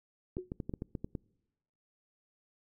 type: clicks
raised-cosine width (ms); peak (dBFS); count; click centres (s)
3; -24; 9; 0.369 / 0.519 / 0.602 / 0.695 / 0.738 / 0.821 / 0.952 / 1.045 / 1.152
type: tone with exponential decay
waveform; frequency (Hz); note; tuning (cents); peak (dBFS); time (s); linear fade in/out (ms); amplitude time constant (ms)
sine; 365.9; F#4; -19; -34; 0.38-0.5; 5; 26
effects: noise-tail reverb RT60 1.0 s tail -26 dB re dry

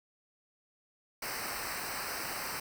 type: noise with comb filter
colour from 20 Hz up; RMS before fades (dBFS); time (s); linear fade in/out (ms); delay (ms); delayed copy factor
pink; -38; 1.22-2.6; 5; 0.29; -0.85
effects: none

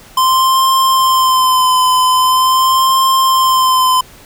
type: tone with vibrato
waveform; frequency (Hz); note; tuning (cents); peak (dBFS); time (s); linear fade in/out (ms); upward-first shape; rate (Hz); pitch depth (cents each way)
square; 1036; C6; -17; -9; 0.17-4.01; 5; sine; 0.43; 30
effects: pink hiss -40 dBFS RMS until 4.25 s

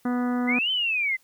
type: harmonic tone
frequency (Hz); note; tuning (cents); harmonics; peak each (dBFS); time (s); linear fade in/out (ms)
246.2; B3; -5; 1 / 2 / 3 / 4 / 5 / 6 / 7 / 8; -23 / -35 / -35 / -40 / -37 / -40 / -45 / -47; 0.05-0.59; 5
type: linear two-way sweep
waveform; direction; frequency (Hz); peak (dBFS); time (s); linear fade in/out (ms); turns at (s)
sine; up then down; 1975.5 to 3103 to 2015; -22; 0.47-1.17; 20; 0.71
effects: white hiss -62 dBFS RMS until 1.23 s

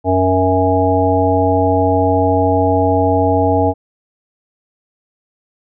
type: harmonic tone with a mistuned harmonic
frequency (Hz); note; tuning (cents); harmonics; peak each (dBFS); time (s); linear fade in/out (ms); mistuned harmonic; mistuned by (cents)
93.3; F#2; +15; 1 / 3 / 5 / 7 / 9; -17 / -17 / -17 / -17 / -17; 0.04-3.74; 50; 9; -25
effects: none

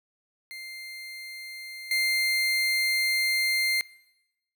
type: tone with level steps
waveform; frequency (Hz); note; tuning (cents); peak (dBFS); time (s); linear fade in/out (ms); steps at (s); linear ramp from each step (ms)
30% pulse; 2100; C7; +6; -35 / -20; 0.51-3.81; 0; 1.91; 2
effects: noise-tail reverb RT60 0.9 s tail -21 dB re dry

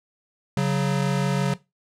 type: tone pair together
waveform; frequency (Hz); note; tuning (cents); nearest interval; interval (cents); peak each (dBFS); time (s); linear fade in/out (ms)
square; 139.03 / 185; C#3 / F#3; +5 / 0; perfect fourth; 495; -23 / -24; 0.57-1.54; 2
effects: noise-tail reverb RT60 0.2 s tail -17 dB re dry + low-pass 9000 Hz 12 dB/octave

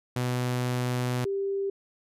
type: tone pair in turn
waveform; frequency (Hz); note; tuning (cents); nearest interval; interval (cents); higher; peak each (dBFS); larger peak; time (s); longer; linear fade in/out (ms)
sawtooth / sine; 124.4 / 394; B2 / G4; +13 / +9; octave + minor sixth; 1996; second; -22 / -26; first; 0.16-1.25 / 1.25-1.7; first; 5
effects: resampled to 32000 Hz

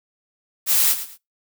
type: noise with echo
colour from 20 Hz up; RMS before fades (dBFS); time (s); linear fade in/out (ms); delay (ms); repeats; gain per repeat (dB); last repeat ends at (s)
blue; -17; 0.66-0.96; 50; 110; 2; -12; 1.18
effects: noise-tail reverb RT60 0.2 s tail -23 dB re dry

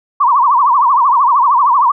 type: tone with vibrato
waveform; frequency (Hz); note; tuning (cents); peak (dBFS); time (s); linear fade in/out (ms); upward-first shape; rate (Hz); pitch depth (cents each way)
sine; 1043; C6; -6; -7; 0.2-1.92; 10; triangle; 13; 230
effects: none

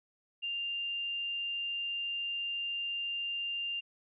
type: tone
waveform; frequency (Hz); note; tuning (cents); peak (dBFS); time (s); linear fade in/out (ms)
sine; 2794; F7; 0; -33; 0.42-3.81; 20
effects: none

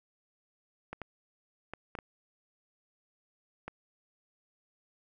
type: clicks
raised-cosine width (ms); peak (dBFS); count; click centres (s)
0.5; -24; 6; 0.93 / 1.017 / 1.736 / 1.952 / 1.988 / 3.68
effects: none

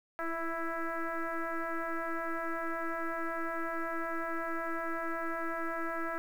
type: tone with frequency modulation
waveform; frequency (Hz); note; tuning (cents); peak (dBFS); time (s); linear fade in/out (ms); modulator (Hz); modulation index
sine; 659.3; E5; 0; -32; 0.19-6.18; 0; 331; 3.3
effects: 10-bit

